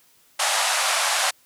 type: band-pass noise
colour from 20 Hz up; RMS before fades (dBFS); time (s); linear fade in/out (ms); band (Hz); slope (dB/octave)
pink; -22; 0.39-1.31; 10; 620 to 11000; 48
effects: white hiss -58 dBFS RMS until 1.45 s + high-pass 60 Hz 12 dB/octave